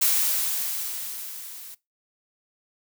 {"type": "noise with level ramp", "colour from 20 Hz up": "blue", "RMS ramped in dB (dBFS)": [-20, -42], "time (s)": [0.01, 1.75], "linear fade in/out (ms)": 10, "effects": ["noise-tail reverb RT60 0.2 s tail -20 dB re dry"]}